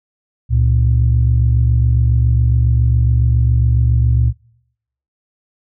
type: tone pair together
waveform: sine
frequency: 69.3 / 116.55 Hz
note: C#2 / A#2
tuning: 0 / 0 cents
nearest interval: major sixth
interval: 900 cents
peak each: -12 dBFS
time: 0.49-4.33 s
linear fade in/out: 50 ms
effects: noise-tail reverb RT60 0.8 s tail -24 dB re dry + tanh soft clip ceiling -4 dBFS